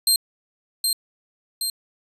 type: tone with echo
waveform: 20% pulse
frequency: 4178 Hz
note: C8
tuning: 3 cents flat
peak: -9 dBFS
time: 0.07-0.16 s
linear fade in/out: 2 ms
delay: 770 ms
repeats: 2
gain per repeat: -4 dB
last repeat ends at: 1.7 s
effects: resampled to 32000 Hz